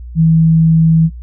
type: tone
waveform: sine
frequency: 162.2 Hz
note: E3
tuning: 28 cents flat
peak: -6 dBFS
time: 0.15-1.1 s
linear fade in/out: 50 ms
effects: noise-tail reverb RT60 0.2 s tail -25 dB re dry + added 60 Hz sine -26 dBFS peak until 1.22 s